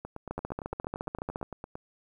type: two click trains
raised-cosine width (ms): 1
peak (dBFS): -19 / -24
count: 17 / 16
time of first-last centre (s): 0.31-1.429 / 0.05-1.755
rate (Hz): 14.3 / 8.8
effects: 10-bit